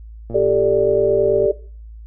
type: click train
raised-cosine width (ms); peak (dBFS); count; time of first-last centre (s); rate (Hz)
2; -19; 134; 0.3-1.457; 115
type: chord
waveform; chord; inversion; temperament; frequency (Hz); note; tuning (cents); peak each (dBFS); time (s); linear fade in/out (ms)
sine; G suspended second; none; just; 392 / 441 / 588; G4 / A4 / D5; 0 / +4 / +2; -17; 0.34-1.52; 10
effects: noise-tail reverb RT60 0.4 s tail -17 dB re dry + added 55 Hz sine -34 dBFS peak until 2.06 s